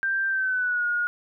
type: tone with pitch glide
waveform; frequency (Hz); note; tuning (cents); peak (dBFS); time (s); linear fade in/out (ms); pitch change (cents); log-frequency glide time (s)
sine; 1576 to 1436.9; G6 to F6; +9 to +49; -22; 0.03-1.07; 0; -160; 0.28-0.86
effects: none